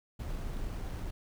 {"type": "noise with sample-and-hold", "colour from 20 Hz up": "brown", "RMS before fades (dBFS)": -37, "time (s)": [0.19, 1.11], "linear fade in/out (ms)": 10, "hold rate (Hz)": 7350, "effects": []}